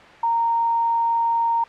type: tone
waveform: sine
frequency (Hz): 926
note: A#5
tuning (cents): -12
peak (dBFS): -17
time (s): 0.23-1.64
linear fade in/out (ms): 5
effects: white hiss -43 dBFS RMS until 1.68 s + low-pass 2000 Hz 12 dB/octave